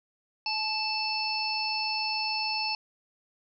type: harmonic tone with a mistuned harmonic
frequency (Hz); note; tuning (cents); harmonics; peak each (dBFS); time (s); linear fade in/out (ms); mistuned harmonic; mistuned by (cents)
880; A5; 0; 1 / 3 / 5 / 6; -33 / -33 / -33 / -33; 0.46-2.75; 2; 1; -26
effects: none